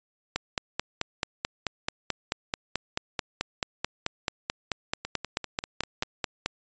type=two click trains; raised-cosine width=0.2 ms; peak=-9 / -16 dBFS; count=29 / 6; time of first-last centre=0.36-6.46 / 5.05-6.032 s; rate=4.59 / 5.09 Hz; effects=resampled to 16000 Hz